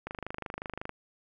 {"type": "click train", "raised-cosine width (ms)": 0.5, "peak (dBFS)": -21, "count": 22, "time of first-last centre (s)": [0.07, 0.894], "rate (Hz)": 25.5, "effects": []}